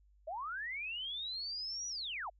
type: linear two-way sweep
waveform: sine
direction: up then down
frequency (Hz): 587.3 to 5890 to 587.3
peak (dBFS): -38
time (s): 0.27-2.3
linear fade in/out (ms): 10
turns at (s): 1.88
effects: added 50 Hz sine -63 dBFS peak until 2.39 s